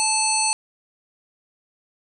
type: harmonic tone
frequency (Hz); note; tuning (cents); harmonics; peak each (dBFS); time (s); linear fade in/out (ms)
875; A5; -10; 1 / 3 / 5 / 7 / 9 / 10; -24 / -27 / -25 / -28 / -29 / -23; 0-0.53; 0
effects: none